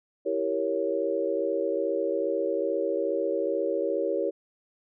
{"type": "chord", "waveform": "sine", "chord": "E diminished seventh", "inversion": "none", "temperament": "equal", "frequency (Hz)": [329.6, 392, 466.2, 554.4], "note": ["E4", "G4", "Bb4", "Db5"], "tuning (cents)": [0, 0, 0, 0], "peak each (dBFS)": [-32, -30, -30, -29], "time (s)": [0.25, 4.31], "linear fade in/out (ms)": 20, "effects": []}